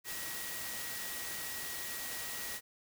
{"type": "tone in noise", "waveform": "sine", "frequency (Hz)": 1908, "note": "A#6", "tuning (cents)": 40, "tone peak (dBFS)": -47, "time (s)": [0.04, 2.61], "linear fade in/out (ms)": 50, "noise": "white", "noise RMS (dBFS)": -41, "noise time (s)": [0.04, 2.61], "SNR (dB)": -9, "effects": []}